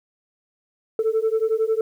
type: beating tone pair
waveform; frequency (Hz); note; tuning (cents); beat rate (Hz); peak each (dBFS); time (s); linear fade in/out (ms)
sine; 437.8 / 448.8; A4 / A4; -9 / +34; 11; -20; 0.99-1.81; 2
effects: tanh soft clip ceiling -14 dBFS + 9-bit